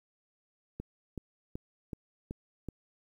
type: click train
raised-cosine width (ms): 3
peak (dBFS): -25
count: 6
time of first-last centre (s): 0.8-2.687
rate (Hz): 2.65
effects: 10-bit